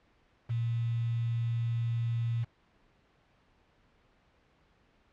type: tone with quantisation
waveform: sine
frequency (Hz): 116.54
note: A#2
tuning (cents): 0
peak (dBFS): -28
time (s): 0.49-2.45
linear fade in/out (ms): 20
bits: 8
effects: pink hiss -67 dBFS RMS until 5.12 s + low-pass 3000 Hz 12 dB/octave